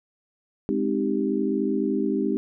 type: chord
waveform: sine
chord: Ab major seventh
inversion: none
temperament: equal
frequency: 207.7 / 261.6 / 311.1 / 392 Hz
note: Ab3 / C4 / Eb4 / G4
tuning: 0 / 0 / 0 / 0 cents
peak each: -27 dBFS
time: 0.69-2.37 s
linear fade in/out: 0 ms
effects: none